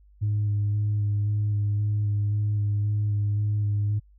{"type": "tone with vibrato", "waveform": "sine", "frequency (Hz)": 103.83, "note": "G#2", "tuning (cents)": 0, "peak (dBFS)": -20, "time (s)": [0.21, 4], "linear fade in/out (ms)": 20, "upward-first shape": "square", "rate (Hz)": 1.9, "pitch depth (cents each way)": 13, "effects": ["tanh soft clip ceiling -19 dBFS", "added 50 Hz sine -52 dBFS peak until 4.18 s"]}